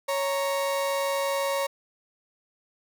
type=tone pair together; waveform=35% pulse; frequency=554.4 / 932.4 Hz; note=C#5 / A#5; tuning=0 / 0 cents; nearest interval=major sixth; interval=900 cents; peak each=-24 / -30 dBFS; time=0.08-1.67 s; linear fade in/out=10 ms; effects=none